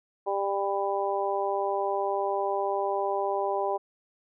harmonic tone, 198.3 Hz, G3, 20 cents sharp, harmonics 2 / 3 / 4 / 5, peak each -30 / -31 / -30 / -33 dBFS, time 0.26-3.78 s, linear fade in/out 20 ms, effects none

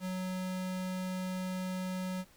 square tone, 185 Hz, F#3, in tune, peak -35 dBFS, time 0-2.25 s, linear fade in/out 50 ms, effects pink hiss -62 dBFS RMS until 2.36 s

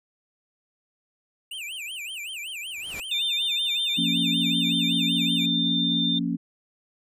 square tone with vibrato, 2717 Hz, F7, 48 cents flat, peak -33 dBFS, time 1.51-5.46 s, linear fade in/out 5 ms, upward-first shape sine, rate 5.3 Hz, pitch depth 270 cents each way
pink noise with exponential growth, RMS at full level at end -36 dBFS, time 2.64-3 s, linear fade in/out 1 ms, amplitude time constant 77 ms
sine tone, 3596 Hz, A7, 37 cents sharp, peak -23 dBFS, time 3.11-6.19 s, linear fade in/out 5 ms
sine chord, Bb minor, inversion second, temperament equal, 174.61 / 233.1 / 277.2 Hz, F3 / Bb3 / Db4, 0 / 0 / 0 cents, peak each -28 dBFS, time 3.97-6.37 s, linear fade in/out 20 ms
effects resampled to 32000 Hz

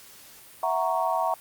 sine chord, F# dominant seventh, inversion third, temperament equal, 659.3 / 740 / 932.3 / 1108.7 Hz, E5 / F#5 / A#5 / C#6, 0 / 0 / 0 / 0 cents, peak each -28 / -28 / -27 / -30 dBFS, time 0.63-1.34 s, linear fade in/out 2 ms, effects white hiss -49 dBFS RMS until 1.4 s + Opus 48 kbps

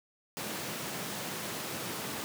pink high-pass noise, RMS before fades -38 dBFS, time 0.37-2.24 s, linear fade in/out 0 ms, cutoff 130 Hz, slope 24 dB/octave, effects none

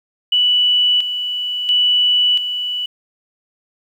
sine tone with tremolo, 2960 Hz, F#7, in tune, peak -11 dBFS, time 0.32-2.86 s, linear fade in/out 5 ms, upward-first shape square, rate 0.73 Hz, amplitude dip 60%, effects 8-bit

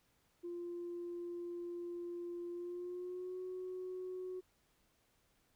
sine tone with pitch glide, 347.7 to 368.4 Hz, F4 to F#4, -8 to -7 cents, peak -40 dBFS, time 0.43-4.41 s, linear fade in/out 20 ms, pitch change +101 cents, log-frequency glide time 2.51-3.39 s, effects tanh soft clip ceiling -37 dBFS + pink hiss -75 dBFS RMS until 5.55 s

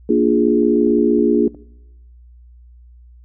sine chord, Bb dominant seventh, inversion none, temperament equal, 233.1 / 293.7 / 349.2 / 415.3 Hz, Bb3 / D4 / F4 / Ab4, 0 / 0 / 0 / 0 cents, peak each -17 dBFS, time 0.09-1.48 s, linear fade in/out 5 ms
clicks, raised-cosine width 2 ms, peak -26 dBFS, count 12, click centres 0.481 / 0.63 / 0.762 / 0.813 / 0.871 / 0.906 / 0.987 / 1.111 / 1.188 / 1.349 / 1.473 / 1.547 s
effects noise-tail reverb RT60 0.9 s tail -23 dB re dry + added 60 Hz sine -41 dBFS peak until 3.24 s

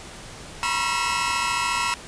sawtooth tone cluster, 951 / 985 / 1085 / 1356 / 2600 Hz, A#5 / B5 / C#6 / E6 / E7, +34 / -5 / -37 / +49 / -24 cents, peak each -25 dBFS, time 0.63-1.94 s, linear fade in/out 0 ms, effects pink hiss -40 dBFS RMS until 2.07 s + resampled to 22050 Hz

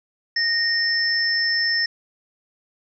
sine tone pair together, 1851 / 5302 Hz, A#6 / E8, -13 / +9 cents, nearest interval octave + tritone, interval 1822 cents, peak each -21 dBFS, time 0.36-1.86 s, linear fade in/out 5 ms, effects none

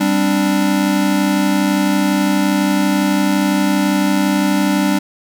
square chord, G suspended fourth, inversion none, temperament equal, 196 / 261.6 / 293.7 Hz, G3 / C4 / D4, 0 / 0 / 0 cents, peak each -17 / -22 / -17 dBFS, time 0-4.99 s, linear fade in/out 10 ms, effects 8-bit

